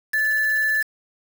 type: tone with quantisation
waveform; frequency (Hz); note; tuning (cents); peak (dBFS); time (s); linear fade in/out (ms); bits
sine; 1741; A6; -19; -18; 0.13-0.83; 10; 5
effects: none